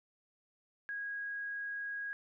sine tone, 1646 Hz, G#6, 16 cents flat, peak -37 dBFS, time 0.89-2.13 s, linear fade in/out 0 ms, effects none

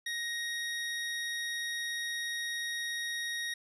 25% pulse tone, 1877 Hz, A#6, 11 cents sharp, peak -30 dBFS, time 0.06-3.54 s, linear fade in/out 5 ms, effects resampled to 24000 Hz + 12-bit

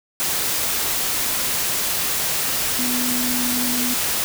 sine tone in noise, 246.9 Hz, B3, in tune, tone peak -24 dBFS, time 2.79-3.94 s, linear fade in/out 0 ms, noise white, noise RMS -22 dBFS, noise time 0.2-4.24 s, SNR -5 dB, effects none

